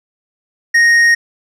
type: tone with tanh clipping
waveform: triangle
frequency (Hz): 1864.7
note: A#6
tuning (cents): 0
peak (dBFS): -8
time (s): 0.74-1.15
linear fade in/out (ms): 10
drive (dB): 11
effects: none